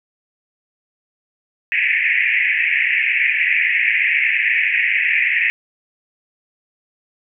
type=band-pass noise; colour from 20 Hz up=pink; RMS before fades=-17 dBFS; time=1.72-5.5 s; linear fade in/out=0 ms; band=1800 to 2600 Hz; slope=96 dB/octave; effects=none